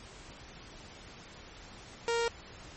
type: tone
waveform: sawtooth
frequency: 466.2 Hz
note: A#4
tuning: in tune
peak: -24 dBFS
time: 2.08-2.28 s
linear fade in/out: 0 ms
effects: pink hiss -50 dBFS RMS until 2.76 s + MP3 32 kbps